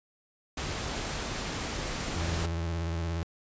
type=noise; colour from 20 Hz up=pink; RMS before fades=-34 dBFS; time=0.57-2.46 s; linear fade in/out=5 ms
type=tone with vibrato; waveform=35% pulse; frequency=83.4 Hz; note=E2; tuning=21 cents sharp; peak=-28 dBFS; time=2.16-3.23 s; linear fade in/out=0 ms; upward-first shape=sine; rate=17 Hz; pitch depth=55 cents each way
effects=resampled to 16000 Hz